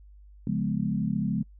sine chord, C# dominant seventh, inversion none, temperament equal, 138.59 / 174.61 / 207.7 / 246.9 Hz, C#3 / E#3 / G#3 / B3, 0 / 0 / 0 / 0 cents, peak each -32 / -30 / -28 / -33 dBFS, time 0.47-1.43 s, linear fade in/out 2 ms, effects noise-tail reverb RT60 0.1 s tail -26 dB re dry + added 50 Hz sine -48 dBFS peak until 1.59 s

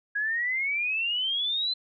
sine exponential sweep, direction up, 1646 to 4088 Hz, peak -25 dBFS, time 0.15-1.74 s, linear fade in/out 10 ms, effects none

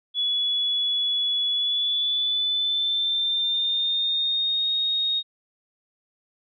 sine tone with pitch glide, 3400 to 3729 Hz, G#7 to A#7, +40 to 0 cents, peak -21 dBFS, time 0.14-5.23 s, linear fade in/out 50 ms, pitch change +160 cents, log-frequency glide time 1.48-4.71 s, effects none

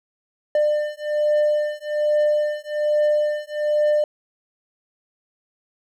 triangle beating tone pair, 598 / 599.2 Hz, D5 / D5, +31 / +35 cents, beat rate 1.2 Hz, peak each -19 dBFS, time 0.55-4.04 s, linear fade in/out 2 ms, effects none

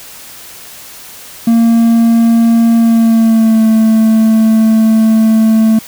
triangle tone with pitch glide, 230 to 221.1 Hz, A#3 to A3, -23 to +9 cents, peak -3 dBFS, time 1.47-5.79 s, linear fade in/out 5 ms, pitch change -68 cents, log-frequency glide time 2.78-3.64 s, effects white hiss -32 dBFS RMS until 5.87 s

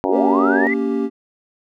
harmonic tone, 94 Hz, F#2, 28 cents sharp, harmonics 3 / 4 / 5 / 6 / 7 / 8 / 9 / 10, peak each -23 / -24 / -25 / -26 / -26 / -27 / -28 / -28 dBFS, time 0.04-0.67 s, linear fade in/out 0 ms
sine linear sweep, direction up, 329.6 to 2076 Hz, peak -19 dBFS, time 0.09-0.74 s, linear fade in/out 5 ms
triangle chord, G diminished, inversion first, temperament equal with one note detuned, 233.1 / 281.1 / 392 Hz, Bb3 / Db4 / G4, 0 / +24 / 0 cents, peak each -20 dBFS, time 0.11-1.1 s, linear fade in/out 50 ms
effects none

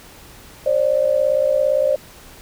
sine tone pair together, 537 / 594.6 Hz, C5 / D5, +45 / +21 cents, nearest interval major second, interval 176 cents, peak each -17 dBFS, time 0.66-1.96 s, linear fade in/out 5 ms, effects pink hiss -43 dBFS RMS until 2.41 s

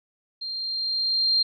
sine tone with level ramp, 4186 Hz, C8, in tune, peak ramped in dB -30 to -17 dBFS, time 0.41-1.43 s, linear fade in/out 10 ms, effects none

